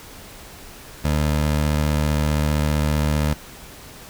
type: tone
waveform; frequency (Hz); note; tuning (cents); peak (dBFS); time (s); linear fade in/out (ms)
20% pulse; 75.3; D2; +44; -13; 1.04-3.34; 10
effects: pink hiss -41 dBFS RMS until 4.09 s